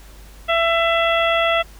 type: harmonic tone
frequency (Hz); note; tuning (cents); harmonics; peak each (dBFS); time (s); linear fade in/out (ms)
668; E5; +23; 1 / 2 / 3 / 4 / 5; -18 / -21 / -23 / -24 / -25; 0.48-1.63; 20
effects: added 50 Hz sine -40 dBFS peak until 1.79 s + pink hiss -47 dBFS RMS until 1.79 s